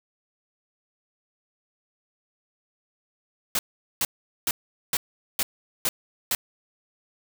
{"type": "noise bursts", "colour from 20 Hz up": "white", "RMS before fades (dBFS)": -24, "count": 7, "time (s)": [3.55, 6.35], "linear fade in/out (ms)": 2, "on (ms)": 40, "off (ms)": 420, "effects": []}